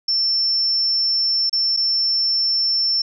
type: tone with dropouts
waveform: sine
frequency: 5380 Hz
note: E8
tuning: 34 cents sharp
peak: -16 dBFS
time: 0.08-3.02 s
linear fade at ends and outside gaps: 5 ms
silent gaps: 1.496-1.528 / 1.766-1.771 s
effects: none